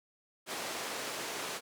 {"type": "band-pass noise", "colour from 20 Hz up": "pink", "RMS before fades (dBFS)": -39, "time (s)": [0.46, 1.61], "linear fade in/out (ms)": 50, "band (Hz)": [360, 10000], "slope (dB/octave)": 12, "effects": []}